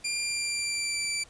15% pulse tone with pitch glide, 2390 to 2334 Hz, D7 to D7, +30 to -11 cents, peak -21 dBFS, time 0.04-1.24 s, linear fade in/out 10 ms, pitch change -41 cents, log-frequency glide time 0.19-1.07 s, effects pink hiss -55 dBFS RMS until 1.29 s + resampled to 22050 Hz

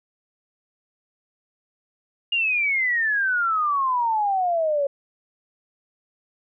sine exponential sweep, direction down, 2845 to 551 Hz, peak -19 dBFS, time 2.32-4.87 s, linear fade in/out 5 ms, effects none

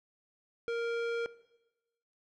square tone, 466.6 Hz, A#4, 2 cents sharp, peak -32 dBFS, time 0.68-1.26 s, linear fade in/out 0 ms, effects noise-tail reverb RT60 1.0 s tail -18 dB re dry + low-pass 3000 Hz 12 dB/octave

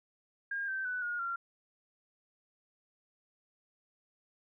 sine tone with pitch steps, 1616 / 1552.9 / 1492.2 / 1433.9 / 1377.9 Hz, G#6 / G6 / F#6 / F6 / F6, -48 / -17 / +14 / +45 / -24 cents, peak -33 dBFS, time 0.51-1.36 s, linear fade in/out 5 ms, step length 170 ms, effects none

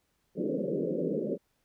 white band-pass noise, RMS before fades -31 dBFS, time 0.35-1.38 s, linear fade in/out 50 ms, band 150 to 560 Hz, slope 96 dB/octave, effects pink hiss -75 dBFS RMS until 1.64 s

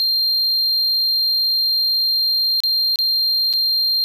triangle tone with dropouts, 4186 Hz, C8, in tune, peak -14 dBFS, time 0-4.04 s, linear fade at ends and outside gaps 0 ms, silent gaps 2.603-2.636 / 2.958-2.988 / 3.529-3.536 s, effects none

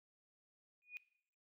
sine tone with exponential growth, 2462 Hz, D#7, 19 cents flat, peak -40 dBFS, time 0.82-0.97 s, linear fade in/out 0 ms, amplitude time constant 32 ms, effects noise-tail reverb RT60 0.7 s tail -20 dB re dry

